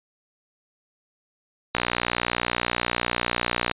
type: click train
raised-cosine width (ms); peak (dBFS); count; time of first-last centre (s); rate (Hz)
0.3; -5; 119; 1.75-3.713; 60.1
effects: resampled to 8000 Hz